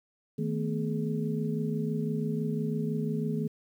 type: tone cluster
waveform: sine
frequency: 158.3 / 222.1 / 248.1 / 422.7 Hz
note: D#3 / A3 / B3 / G#4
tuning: +30 / +16 / +8 / +31 cents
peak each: -31 / -32 / -37 / -36 dBFS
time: 0.38-3.48 s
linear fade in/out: 10 ms
effects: 10-bit